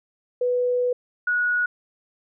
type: tone pair in turn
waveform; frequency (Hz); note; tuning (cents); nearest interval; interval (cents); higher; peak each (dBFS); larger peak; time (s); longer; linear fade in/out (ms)
sine; 493.9 / 1458.8; B4 / F#6; 0 / -25; octave + perfect fifth; 1875; second; -19; neither; 0.41-0.93 / 1.27-1.66; first; 5
effects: none